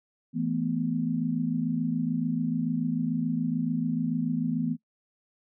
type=chord; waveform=sine; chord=E suspended fourth; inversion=none; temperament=equal; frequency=164.81 / 220 / 246.9 Hz; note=E3 / A3 / B3; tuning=0 / 0 / 0 cents; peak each=-30 / -31 / -28 dBFS; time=0.33-4.77 s; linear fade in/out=50 ms; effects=noise-tail reverb RT60 0.1 s tail -21 dB re dry